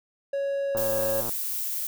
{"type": "tone with pitch glide", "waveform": "triangle", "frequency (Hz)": [556, 549.6], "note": ["C#5", "C#5"], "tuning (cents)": [5, -15], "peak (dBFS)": -23, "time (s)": [0.33, 1.21], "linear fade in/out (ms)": 5, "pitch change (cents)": -20, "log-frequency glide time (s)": [0.65, 0.93]}
{"type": "click train", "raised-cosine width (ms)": 1, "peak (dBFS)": -22, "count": 64, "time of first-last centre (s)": [0.75, 1.293], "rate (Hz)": 116}
{"type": "noise", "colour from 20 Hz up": "violet", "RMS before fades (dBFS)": -30, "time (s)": [0.77, 1.87], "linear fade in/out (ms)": 2}
{"effects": []}